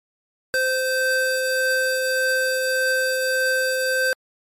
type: tone pair together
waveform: square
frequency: 518.9 / 1555 Hz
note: C5 / G6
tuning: -14 / -14 cents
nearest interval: octave + perfect fifth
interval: 1900 cents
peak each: -23 / -22 dBFS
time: 0.54-4.13 s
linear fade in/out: 0 ms
effects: MP3 64 kbps

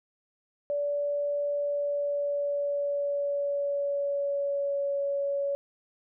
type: tone with pitch glide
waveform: sine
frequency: 577 to 561.9 Hz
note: D5 to C#5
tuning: -31 to +23 cents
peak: -26 dBFS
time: 0.7-5.55 s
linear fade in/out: 0 ms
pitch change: -46 cents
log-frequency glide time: 1.53-5.01 s
effects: none

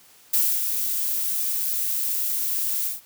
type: noise with ADSR envelope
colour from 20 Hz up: violet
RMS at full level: -19 dBFS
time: 0.33-3.01 s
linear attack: 11 ms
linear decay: 260 ms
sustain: -6 dB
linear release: 150 ms
effects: white hiss -53 dBFS RMS until 3.05 s + high-pass 60 Hz 12 dB/octave

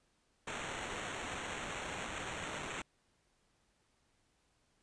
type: noise with sample-and-hold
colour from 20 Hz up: white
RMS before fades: -42 dBFS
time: 0.47-2.82 s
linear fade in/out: 5 ms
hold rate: 4900 Hz
effects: pink hiss -75 dBFS RMS until 4.82 s + resampled to 22050 Hz

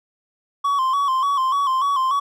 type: tone with vibrato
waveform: triangle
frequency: 1086 Hz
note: C#6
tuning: 36 cents flat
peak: -15 dBFS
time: 0.64-2.2 s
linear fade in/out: 10 ms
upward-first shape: square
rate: 3.4 Hz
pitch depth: 66 cents each way
effects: none

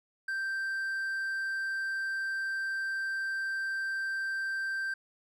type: tone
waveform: triangle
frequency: 1568 Hz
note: G6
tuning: in tune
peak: -29 dBFS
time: 0.28-4.94 s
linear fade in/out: 5 ms
effects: none

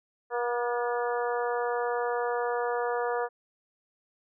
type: harmonic tone with a mistuned harmonic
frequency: 240.3 Hz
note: B3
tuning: 47 cents flat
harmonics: 2 / 3 / 4 / 5 / 6 / 7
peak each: -29 / -33 / -35 / -37 / -39 / -40 dBFS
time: 0.3-3.29 s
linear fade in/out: 50 ms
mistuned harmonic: 7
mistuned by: +30 cents
effects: none

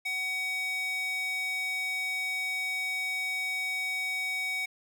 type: tone with high-pass filter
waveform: square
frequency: 750 Hz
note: F#5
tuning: 23 cents sharp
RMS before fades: -32 dBFS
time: 0.05-4.66 s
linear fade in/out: 10 ms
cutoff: 1900 Hz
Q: 7.2
effects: none

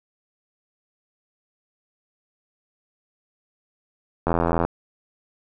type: click train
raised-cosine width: 1 ms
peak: -7 dBFS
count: 33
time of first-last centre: 4.27-4.65 s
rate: 84.2 Hz
effects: none

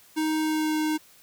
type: tone with pitch glide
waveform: square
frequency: 312.4 to 309.3 Hz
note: D#4 to D#4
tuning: +7 to -10 cents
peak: -24 dBFS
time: 0.16-0.98 s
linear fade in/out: 20 ms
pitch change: -17 cents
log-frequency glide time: 0.39-0.77 s
effects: white hiss -55 dBFS RMS until 1.22 s

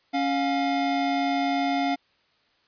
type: tone pair together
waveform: square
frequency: 277.2 / 708.7 Hz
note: C#4 / F5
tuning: 0 / +25 cents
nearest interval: octave + major third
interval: 1625 cents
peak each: -26 dBFS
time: 0.13-1.96 s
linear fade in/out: 20 ms
effects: white hiss -65 dBFS RMS until 2.67 s + resampled to 11025 Hz

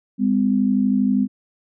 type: tone pair together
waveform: sine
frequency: 202.5 / 255 Hz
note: G#3 / C4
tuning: -43 / -44 cents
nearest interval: major third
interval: 399 cents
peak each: -18 / -18 dBFS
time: 0.18-1.28 s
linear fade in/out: 50 ms
effects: none

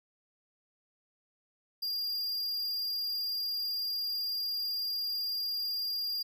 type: tone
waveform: square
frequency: 4806 Hz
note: D8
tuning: 39 cents sharp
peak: -32 dBFS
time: 1.82-6.23 s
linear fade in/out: 10 ms
effects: none

